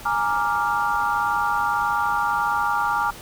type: chord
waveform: sine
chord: Bb dominant seventh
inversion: third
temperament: equal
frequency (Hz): 830.6 / 932.3 / 1174.7 / 1396.9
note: Ab5 / Bb5 / D6 / F6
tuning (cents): 0 / 0 / 0 / 0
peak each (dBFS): -25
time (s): 0.05-3.11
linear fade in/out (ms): 10
effects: pink hiss -40 dBFS RMS until 3.21 s